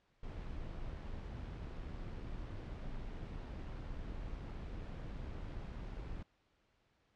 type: noise with amplitude modulation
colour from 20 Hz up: brown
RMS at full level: -43 dBFS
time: 0.23-6.23 s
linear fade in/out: 5 ms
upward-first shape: sine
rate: 80 Hz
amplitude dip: 30%
effects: pink hiss -75 dBFS RMS until 7.15 s + low-pass 4000 Hz 12 dB/octave